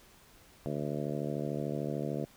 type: harmonic tone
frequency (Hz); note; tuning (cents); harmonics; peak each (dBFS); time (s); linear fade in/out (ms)
73.42; D2; 0; 2 / 3 / 4 / 5 / 6 / 7 / 8 / 9; -37 / -39 / -40 / -41 / -42 / -42 / -43 / -44; 0.66-2.25; 0
effects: pink hiss -59 dBFS RMS until 2.36 s